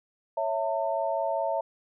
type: chord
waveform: sine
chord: A major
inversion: first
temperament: equal with one note detuned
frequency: 554.4 / 659.3 / 902.7 Hz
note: C#5 / E5 / A5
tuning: 0 / 0 / +44 cents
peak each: -31 / -28 / -31 dBFS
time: 0.37-1.61 s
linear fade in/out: 5 ms
effects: none